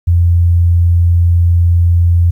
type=tone; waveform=sine; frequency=86.1 Hz; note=F2; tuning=24 cents flat; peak=-6 dBFS; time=0.07-2.31 s; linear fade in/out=10 ms; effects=8-bit